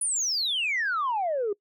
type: exponential sweep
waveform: sine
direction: down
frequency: 10130 to 392 Hz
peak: -23 dBFS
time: 0.01-1.53 s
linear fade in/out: 5 ms
effects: noise-tail reverb RT60 0.1 s tail -24 dB re dry + tanh soft clip ceiling -21 dBFS